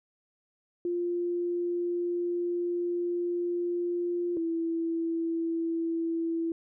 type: tone pair in turn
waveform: sine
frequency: 349.2 / 331.1 Hz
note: F4 / E4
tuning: 0 / +8 cents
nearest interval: minor second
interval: 92 cents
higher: first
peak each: -27 dBFS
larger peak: neither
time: 0.85-4.37 / 4.37-6.52 s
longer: first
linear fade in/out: 2 ms
effects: none